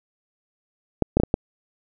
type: clicks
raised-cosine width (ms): 2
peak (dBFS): -4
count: 5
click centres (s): 1.023 / 1.17 / 1.2 / 1.235 / 1.341
effects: none